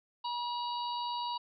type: harmonic tone with a mistuned harmonic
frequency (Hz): 963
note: B5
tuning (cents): -44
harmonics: 1 / 3 / 4 / 5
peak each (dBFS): -34 / -45 / -43 / -45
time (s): 0.24-1.38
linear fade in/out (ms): 10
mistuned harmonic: 5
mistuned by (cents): -84
effects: none